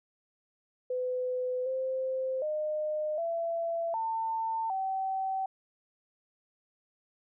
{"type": "tone with pitch steps", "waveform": "sine", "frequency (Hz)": [504, 522, 611, 671, 898, 767], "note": ["B4", "C5", "D#5", "E5", "A5", "G5"], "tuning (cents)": [35, -4, -32, 31, 35, -38], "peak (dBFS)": -29, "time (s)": [0.9, 5.46], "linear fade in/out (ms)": 5, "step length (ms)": 760, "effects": []}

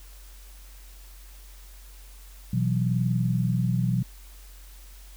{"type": "chord", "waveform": "sine", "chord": "B suspended fourth", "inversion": "none", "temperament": "just", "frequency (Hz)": [123.47, 164.63, 185.21], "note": ["B2", "E3", "F#3"], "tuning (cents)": [0, -2, 2], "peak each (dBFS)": [-24, -28, -27], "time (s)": [2.53, 4.03], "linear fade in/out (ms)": 5, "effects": ["added 46 Hz sine -44 dBFS peak until 5.16 s", "white hiss -53 dBFS RMS until 5.16 s"]}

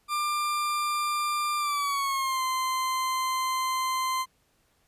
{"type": "tone with pitch glide", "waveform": "40% pulse", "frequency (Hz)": [1192, 1037.7], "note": ["D6", "C6"], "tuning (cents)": [25, -15], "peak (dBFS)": -25, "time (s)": [0.08, 4.26], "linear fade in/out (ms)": 50, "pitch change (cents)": -240, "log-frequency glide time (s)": [1.58, 2.43], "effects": ["pink hiss -68 dBFS RMS until 4.87 s", "resampled to 32000 Hz"]}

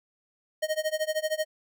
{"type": "tone with tremolo", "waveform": "square", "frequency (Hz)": 622.3, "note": "D#5", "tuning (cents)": 0, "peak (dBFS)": -24, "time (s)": [0.62, 1.45], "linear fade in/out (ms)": 10, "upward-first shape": "sine", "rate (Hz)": 13, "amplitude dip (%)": 95, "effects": []}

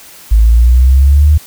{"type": "exponential sweep", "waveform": "sine", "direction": "up", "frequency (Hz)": [53, 77.3], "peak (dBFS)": -3, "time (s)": [0.31, 1.38], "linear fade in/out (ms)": 10, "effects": ["white hiss -36 dBFS RMS until 1.46 s"]}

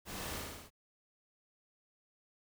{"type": "noise with echo", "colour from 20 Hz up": "pink", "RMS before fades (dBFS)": -44, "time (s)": [0.05, 0.42], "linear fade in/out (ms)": 50, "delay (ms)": 57, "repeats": 5, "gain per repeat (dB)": -2, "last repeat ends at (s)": 0.705, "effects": []}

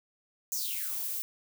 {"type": "noise with high-pass filter sweep", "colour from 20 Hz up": "violet", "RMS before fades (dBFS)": -34, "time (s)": [0.52, 1.22], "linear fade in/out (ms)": 0, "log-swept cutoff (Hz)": [6800, 290], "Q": 6.5, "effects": []}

